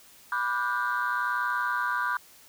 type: chord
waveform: sine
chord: G major seventh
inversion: first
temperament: equal with one note detuned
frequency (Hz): 987.8 / 1174.7 / 1447 / 1568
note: B5 / D6 / F#6 / G6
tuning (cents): 0 / 0 / -39 / 0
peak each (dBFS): -30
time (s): 0.32-2.17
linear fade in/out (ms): 2
effects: tanh soft clip ceiling -19 dBFS + white hiss -54 dBFS RMS until 2.48 s